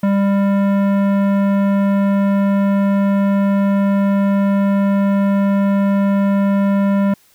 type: tone with tanh clipping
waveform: sine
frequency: 198.5 Hz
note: G3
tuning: 22 cents sharp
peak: -14 dBFS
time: 0.03-7.14 s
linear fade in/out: 5 ms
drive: 16 dB
effects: white hiss -53 dBFS RMS until 7.34 s